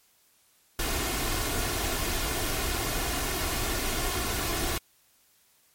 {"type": "noise with comb filter", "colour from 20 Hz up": "pink", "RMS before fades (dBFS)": -29, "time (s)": [0.79, 4.78], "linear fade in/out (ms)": 2, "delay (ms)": 2.8, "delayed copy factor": 0.5, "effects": ["white hiss -64 dBFS RMS until 5.74 s", "MP3 64 kbps"]}